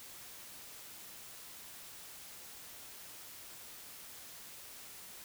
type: silence
effects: white hiss -51 dBFS RMS until 5.24 s